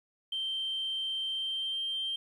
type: tone with pitch glide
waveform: sine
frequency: 3132 to 3152 Hz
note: G7 to G7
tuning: -2 to +9 cents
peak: -30 dBFS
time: 0.32-2.16 s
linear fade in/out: 5 ms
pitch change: +11 cents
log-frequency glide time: 1.27-1.89 s
effects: tanh soft clip ceiling -27 dBFS + 11-bit

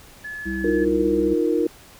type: tone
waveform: sine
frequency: 1714 Hz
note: A6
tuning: 46 cents flat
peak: -30 dBFS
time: 0.24-0.85 s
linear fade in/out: 10 ms
type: harmonic tone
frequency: 65.41 Hz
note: C2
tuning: in tune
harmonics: 1 / 3 / 5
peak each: -32 / -28 / -28 dBFS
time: 0.45-1.35 s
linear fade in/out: 20 ms
type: chord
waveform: sine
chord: Eb suspended second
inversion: none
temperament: equal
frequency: 311.1 / 349.2 / 466.2 Hz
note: Eb4 / F4 / Bb4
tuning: 0 / 0 / 0 cents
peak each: -22 dBFS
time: 0.64-1.67 s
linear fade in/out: 5 ms
effects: pink hiss -47 dBFS RMS until 1.99 s

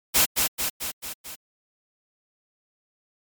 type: noise with echo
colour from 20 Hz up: white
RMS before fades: -18 dBFS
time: 0.14-0.26 s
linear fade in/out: 20 ms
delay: 220 ms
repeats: 5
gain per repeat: -4 dB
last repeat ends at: 1.36 s
effects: MP3 96 kbps

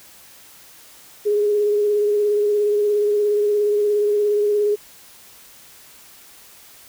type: tone with vibrato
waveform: sine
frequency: 415.3 Hz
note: G#4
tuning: in tune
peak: -15 dBFS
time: 1.25-4.76 s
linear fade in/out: 20 ms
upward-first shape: sine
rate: 17 Hz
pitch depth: 22 cents each way
effects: white hiss -46 dBFS RMS until 6.88 s

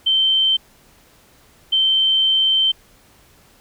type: tone pair in turn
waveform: sine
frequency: 3109 / 3109 Hz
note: G7 / G7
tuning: -15 / -15 cents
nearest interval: unison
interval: 0 cents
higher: neither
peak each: -13 dBFS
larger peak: neither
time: 0.06-0.57 / 1.72-2.72 s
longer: second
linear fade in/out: 10 ms
effects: pink hiss -52 dBFS RMS until 3.6 s

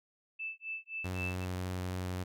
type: tone with tremolo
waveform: sine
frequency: 2637 Hz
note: E7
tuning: in tune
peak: -35 dBFS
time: 0.39-1.45 s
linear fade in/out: 10 ms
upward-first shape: sine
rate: 3.8 Hz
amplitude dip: 100%
type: tone with vibrato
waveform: sawtooth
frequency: 91.5 Hz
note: F#2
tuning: 19 cents flat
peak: -31 dBFS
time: 1.04-2.24 s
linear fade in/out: 10 ms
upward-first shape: sine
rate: 3.5 Hz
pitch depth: 9 cents each way
effects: none

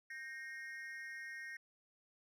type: tone with amplitude modulation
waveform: triangle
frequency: 1859 Hz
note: A#6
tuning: 5 cents flat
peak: -39 dBFS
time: 0.1-1.57 s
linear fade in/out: 5 ms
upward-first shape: sine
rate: 281 Hz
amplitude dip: 100%
effects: none

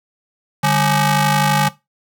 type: ring-modulated tone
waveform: sawtooth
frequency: 346.6 Hz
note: F4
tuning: 13 cents flat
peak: -6 dBFS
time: 0.63-1.69 s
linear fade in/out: 10 ms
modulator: 494 Hz
effects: noise-tail reverb RT60 0.2 s tail -17 dB re dry

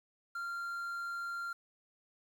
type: tone with quantisation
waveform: triangle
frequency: 1387 Hz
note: F6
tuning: 12 cents flat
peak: -35 dBFS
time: 0.35-1.53 s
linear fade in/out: 5 ms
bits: 10
effects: none

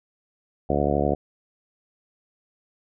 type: harmonic tone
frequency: 72 Hz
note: D2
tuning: 34 cents flat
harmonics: 1 / 2 / 3 / 4 / 5 / 6 / 7 / 8 / 9 / 10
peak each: -29 / -29 / -29 / -29 / -29 / -29 / -29 / -29 / -29 / -29 dBFS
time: 0.69-1.15 s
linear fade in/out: 10 ms
effects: none

